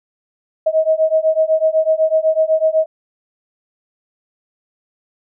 sine beating tone pair, 630 / 638 Hz, D#5 / D#5, +21 / +43 cents, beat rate 8 Hz, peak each -15 dBFS, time 0.66-2.86 s, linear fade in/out 10 ms, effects none

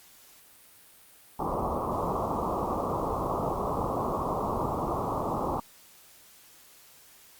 white low-pass noise, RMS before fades -30 dBFS, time 1.39-5.6 s, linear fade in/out 5 ms, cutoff 1200 Hz, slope 96 dB/octave, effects white hiss -55 dBFS RMS until 7.39 s + Opus 48 kbps

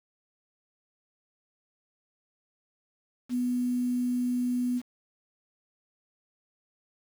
sine tone with quantisation, 246.9 Hz, B3, in tune, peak -25 dBFS, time 3.29-4.82 s, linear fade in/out 50 ms, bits 8, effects none

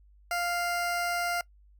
20% pulse tone, 698.5 Hz, F5, in tune, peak -23 dBFS, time 0.31-1.41 s, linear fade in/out 2 ms, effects noise-tail reverb RT60 0.1 s tail -22 dB re dry + added 50 Hz sine -55 dBFS peak until 1.79 s

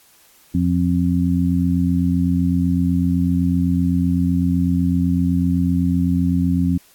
harmonic tone, 87.9 Hz, F2, 12 cents sharp, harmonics 1 / 2 / 3, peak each -21 / -18 / -19 dBFS, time 0.54-6.78 s, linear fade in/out 10 ms, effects white hiss -52 dBFS RMS until 6.94 s + AAC 64 kbps

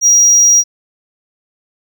triangle tone, 5730 Hz, F8, 44 cents sharp, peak -4 dBFS, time 0.01-0.64 s, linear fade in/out 50 ms, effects none

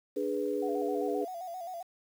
sine chord, G# diminished, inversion second, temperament equal, 293.7 / 415.3 / 493.9 Hz, D4 / G#4 / B4, 0 / 0 / 0 cents, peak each -35 / -32 / -34 dBFS, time 0.16-1.25 s, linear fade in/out 10 ms
sine tone with vibrato, 710 Hz, F5, 28 cents sharp, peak -37 dBFS, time 0.62-1.83 s, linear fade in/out 10 ms, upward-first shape square, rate 7.6 Hz, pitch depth 73 cents each way
effects 9-bit

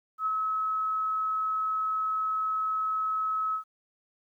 sine tone with ADSR envelope, 1288 Hz, E6, 41 cents flat, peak -24 dBFS, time 0.18-3.64 s, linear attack 81 ms, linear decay 26 ms, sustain -2 dB, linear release 100 ms, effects 11-bit

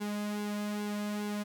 sawtooth tone with flanger, 207.7 Hz, G#3, in tune, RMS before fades -35 dBFS, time 0-1.44 s, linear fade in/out 20 ms, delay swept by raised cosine 1.6 to 2.7 ms, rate 2.4 Hz, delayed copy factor -0.6, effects 12-bit

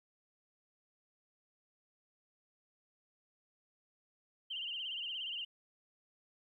sine tone with vibrato, 2960 Hz, F#7, in tune, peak -38 dBFS, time 4.5-5.45 s, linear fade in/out 10 ms, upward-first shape sine, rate 17 Hz, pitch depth 110 cents each way, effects 13-bit

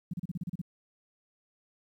sine tone bursts, 174.61 Hz, F3, in tune, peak -31 dBFS, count 9, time 0.11-0.616 s, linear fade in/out 5 ms, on 26 ms, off 34 ms, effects 11-bit

